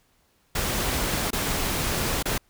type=noise with dropouts; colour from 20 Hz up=pink; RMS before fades=-26 dBFS; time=0.55-2.38 s; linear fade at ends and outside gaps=5 ms; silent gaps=1.306-1.33 / 2.227-2.255 s; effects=pink hiss -65 dBFS RMS until 2.49 s